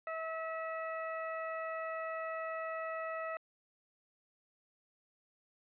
20% pulse tone, 647 Hz, E5, 32 cents flat, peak -32 dBFS, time 0.07-3.37 s, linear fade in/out 2 ms, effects resampled to 8000 Hz + 12-bit

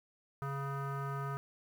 square tone with low-pass filter, 138.59 Hz, C#3, in tune, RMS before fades -38 dBFS, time 0.42-1.37 s, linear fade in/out 0 ms, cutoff 1300 Hz, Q 5.4, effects 10-bit

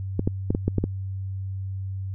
clicks, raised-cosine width 3 ms, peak -9 dBFS, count 7, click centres 0.194 / 0.275 / 0.505 / 0.549 / 0.68 / 0.783 / 0.84 s, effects added 96 Hz sine -28 dBFS peak until 2.14 s

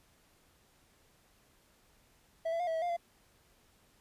triangle tone with pitch steps, 655 / 669 / 709 / 651 / 647 / 702 / 685 Hz, E5 / E5 / F5 / E5 / E5 / F5 / F5, -11 / +25 / +26 / -22 / -32 / +9 / -34 cents, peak -29 dBFS, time 2.45-2.968 s, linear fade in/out 10 ms, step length 74 ms, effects pink hiss -67 dBFS RMS until 4 s + resampled to 32000 Hz

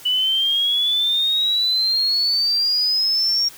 sine exponential sweep, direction up, 2960 to 5588 Hz, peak -16 dBFS, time 0.05-3.49 s, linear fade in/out 10 ms, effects white hiss -42 dBFS RMS until 3.57 s

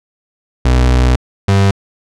35% pulse tone pair in turn, 62.4 / 98.31 Hz, B1 / G2, +19 / +5 cents, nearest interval minor sixth, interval 786 cents, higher second, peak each -6 dBFS, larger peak neither, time 0.65-1.16 / 1.48-1.71 s, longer first, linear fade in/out 5 ms, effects low-pass 7000 Hz 12 dB/octave

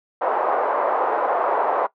white band-pass noise, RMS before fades -21 dBFS, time 0.21-1.87 s, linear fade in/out 10 ms, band 480 to 1000 Hz, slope 24 dB/octave, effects noise-tail reverb RT60 0.1 s tail -18 dB re dry

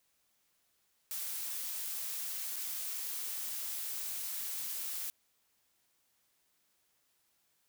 blue noise with dropouts, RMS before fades -39 dBFS, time 1.11-5.1 s, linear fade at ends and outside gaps 0 ms, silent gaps 2.56-2.564 s, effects white hiss -75 dBFS RMS until 7.68 s

